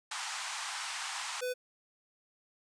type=band-pass noise; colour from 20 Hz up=pink; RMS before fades=-39 dBFS; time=0.11-1.41 s; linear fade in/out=5 ms; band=800 to 9100 Hz; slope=48 dB/octave
type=tone; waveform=square; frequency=500 Hz; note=B4; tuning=21 cents sharp; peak=-33 dBFS; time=1.41-1.54 s; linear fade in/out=20 ms
effects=none